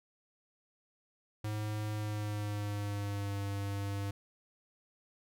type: tone with pitch glide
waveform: square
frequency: 106.5 to 99.94 Hz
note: G#2 to G2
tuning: +44 to +34 cents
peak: -35 dBFS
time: 1.44-4.11 s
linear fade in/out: 5 ms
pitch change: -110 cents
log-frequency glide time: 1.93-3.37 s
effects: none